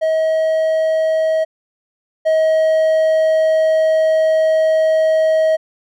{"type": "tone pair in turn", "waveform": "triangle", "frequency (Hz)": [637, 634.7], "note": ["D#5", "D#5"], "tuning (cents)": [41, 34], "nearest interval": "unison", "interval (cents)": 7, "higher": "first", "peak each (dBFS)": [-11, -9], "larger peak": "second", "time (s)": [[0.01, 1.45], [2.25, 5.57]], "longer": "second", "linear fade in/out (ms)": 20, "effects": []}